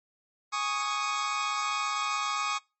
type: chord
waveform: sawtooth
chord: Ab suspended fourth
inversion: none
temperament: equal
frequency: 830.6 / 1108.7 / 1244.5 Hz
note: Ab5 / Db6 / Eb6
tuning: 0 / 0 / 0 cents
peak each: -33 / -28 / -27 dBFS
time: 0.52-2.59 s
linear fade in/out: 20 ms
effects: noise-tail reverb RT60 0.3 s tail -26 dB re dry + MP3 32 kbps